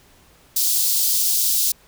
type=high-pass noise; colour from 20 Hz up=white; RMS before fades=-19 dBFS; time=0.56-1.72 s; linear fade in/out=5 ms; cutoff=4000 Hz; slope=24 dB/octave; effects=pink hiss -53 dBFS RMS until 1.87 s